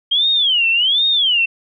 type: tone with vibrato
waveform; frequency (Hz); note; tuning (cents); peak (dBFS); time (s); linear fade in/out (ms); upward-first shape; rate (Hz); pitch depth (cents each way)
sine; 3157; G7; +12; -12; 0.11-1.46; 10; sine; 1.3; 280
effects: none